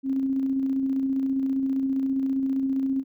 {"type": "tone with tremolo", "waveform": "sine", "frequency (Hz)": 268.1, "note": "C4", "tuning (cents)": 42, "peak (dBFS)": -21, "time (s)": [0.03, 3.04], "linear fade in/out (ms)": 50, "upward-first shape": "square", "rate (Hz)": 15, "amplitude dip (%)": 25, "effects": []}